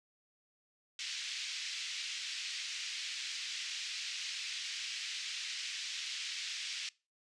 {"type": "band-pass noise", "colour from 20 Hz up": "pink", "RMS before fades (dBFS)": -41, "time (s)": [0.99, 6.89], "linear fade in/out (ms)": 2, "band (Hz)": [2300, 6100], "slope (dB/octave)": 24, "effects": ["noise-tail reverb RT60 0.3 s tail -23 dB re dry", "resampled to 22050 Hz"]}